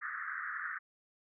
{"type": "band-pass noise", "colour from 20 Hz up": "white", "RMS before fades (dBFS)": -40, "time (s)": [0.01, 0.79], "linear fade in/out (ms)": 20, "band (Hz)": [1200, 1900], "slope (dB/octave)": 96, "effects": []}